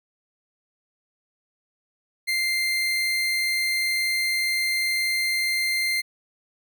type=tone; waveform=30% pulse; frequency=2093 Hz; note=C7; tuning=in tune; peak=-19 dBFS; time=2.27-6.02 s; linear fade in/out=20 ms; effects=none